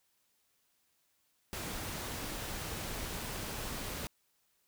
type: noise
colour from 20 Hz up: pink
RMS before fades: -40 dBFS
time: 1.53-4.07 s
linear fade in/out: 0 ms
effects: white hiss -75 dBFS RMS until 4.67 s